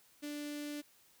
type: tone with notch filter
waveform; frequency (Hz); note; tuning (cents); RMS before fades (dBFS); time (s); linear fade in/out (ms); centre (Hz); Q
sawtooth; 293.7; D4; 0; -42; 0.22-0.82; 20; 980; 0.68
effects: white hiss -66 dBFS RMS until 1.2 s